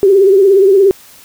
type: tone with vibrato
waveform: sine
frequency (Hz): 390.1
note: G4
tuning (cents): -8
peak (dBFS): -4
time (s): 0.03-0.91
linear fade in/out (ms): 0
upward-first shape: triangle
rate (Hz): 17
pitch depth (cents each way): 91
effects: white hiss -40 dBFS RMS until 1.24 s